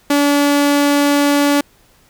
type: tone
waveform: sawtooth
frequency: 287 Hz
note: D4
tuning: 40 cents flat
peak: -7 dBFS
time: 0.1-1.61 s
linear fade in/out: 5 ms
effects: pink hiss -52 dBFS RMS until 2.09 s